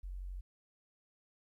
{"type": "tone", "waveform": "sine", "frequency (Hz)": 45.93, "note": "F#1", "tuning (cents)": -12, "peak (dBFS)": -40, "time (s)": [0.03, 0.41], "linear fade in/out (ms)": 10, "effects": ["13-bit"]}